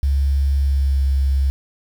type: tone with pitch glide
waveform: sine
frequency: 69.3 to 67.87 Hz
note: C#2 to C#2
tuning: 0 to -36 cents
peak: -14 dBFS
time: 0.03-1.5 s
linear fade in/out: 0 ms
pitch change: -36 cents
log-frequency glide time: 0.59-1.05 s
effects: 7-bit